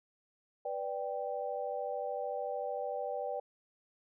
sine chord, G major, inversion first, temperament equal, 493.9 / 587.3 / 784 Hz, B4 / D5 / G5, 0 / 0 / 0 cents, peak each -39 / -38 / -39 dBFS, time 0.65-3.4 s, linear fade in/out 5 ms, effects none

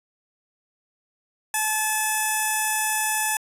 5% pulse tone with notch filter, 864 Hz, A5, 32 cents flat, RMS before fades -24 dBFS, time 1.54-3.37 s, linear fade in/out 2 ms, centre 4300 Hz, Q 0.63, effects resampled to 32000 Hz

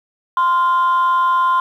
sine tone pair together, 1039.8 / 1403 Hz, C6 / F6, -11 / +8 cents, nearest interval perfect fourth, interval 519 cents, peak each -11 / -21 dBFS, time 0.37-1.6 s, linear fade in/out 2 ms, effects tanh soft clip ceiling -9 dBFS + 8-bit

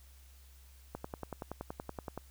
click train, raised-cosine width 1 ms, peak -25 dBFS, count 14, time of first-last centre 0.95-2.176 s, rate 10.6 Hz, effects added 66 Hz sine -55 dBFS peak until 2.3 s + white hiss -64 dBFS RMS until 2.3 s

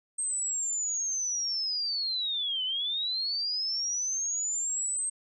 sine linear two-way sweep, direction down then up, 8372 to 2980 to 8372 Hz, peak -28 dBFS, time 0.18-5.1 s, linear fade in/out 10 ms, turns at 2.64 s, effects none

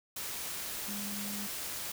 sine tone in noise, 204.2 Hz, G#3, 29 cents flat, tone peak -40 dBFS, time 0.88-1.47 s, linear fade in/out 5 ms, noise white, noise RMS -39 dBFS, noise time 0.16-1.92 s, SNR -4 dB, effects none

